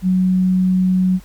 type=tone; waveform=sine; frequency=185 Hz; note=F#3; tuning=in tune; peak=-12 dBFS; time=0.02-1.2 s; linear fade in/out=50 ms; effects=added 50 Hz sine -39 dBFS peak until 1.24 s + pink hiss -48 dBFS RMS until 1.24 s